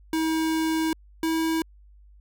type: tone pair in turn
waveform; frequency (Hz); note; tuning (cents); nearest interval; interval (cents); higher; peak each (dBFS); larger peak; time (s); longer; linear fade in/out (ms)
square; 320 / 323.5; D#4 / E4; +49 / -32; unison; 19; second; -23 / -23; neither; 0.13-0.93 / 1.23-1.62; first; 2
effects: added 50 Hz sine -49 dBFS peak until 2.2 s